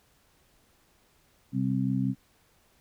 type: harmonic tone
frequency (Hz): 65.41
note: C2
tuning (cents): 0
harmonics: 2 / 3 / 4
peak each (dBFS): -29 / -29 / -29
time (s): 1.52-2.15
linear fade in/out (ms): 50
effects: pink hiss -65 dBFS RMS until 2.8 s